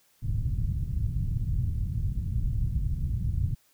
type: low-pass noise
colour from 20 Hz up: white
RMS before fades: -28 dBFS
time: 0.22-3.55 s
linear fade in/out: 10 ms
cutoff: 120 Hz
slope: 24 dB/octave
effects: white hiss -65 dBFS RMS until 3.73 s